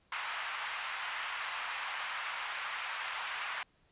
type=band-pass noise; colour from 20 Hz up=pink; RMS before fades=-39 dBFS; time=0.12-3.63 s; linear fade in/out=2 ms; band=960 to 3100 Hz; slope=24 dB/octave; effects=pink hiss -70 dBFS RMS until 3.91 s + resampled to 8000 Hz